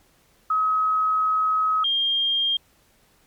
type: tone pair in turn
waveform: sine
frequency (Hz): 1274 / 3210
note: D#6 / G7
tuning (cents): +41 / +40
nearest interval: octave + major third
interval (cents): 1599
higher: second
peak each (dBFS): -18 / -19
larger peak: first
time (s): 0.5-1.84 / 1.84-2.57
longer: first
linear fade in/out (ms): 5
effects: pink hiss -60 dBFS RMS until 3.26 s + MP3 96 kbps